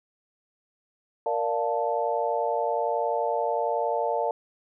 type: chord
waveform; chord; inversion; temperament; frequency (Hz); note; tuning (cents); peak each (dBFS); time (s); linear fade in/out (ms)
sine; Bb major seventh; none; equal; 466.2 / 587.3 / 698.5 / 880; Bb4 / D5 / F5 / A5; 0 / 0 / 0 / 0; -29; 1.26-4.31; 2
effects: none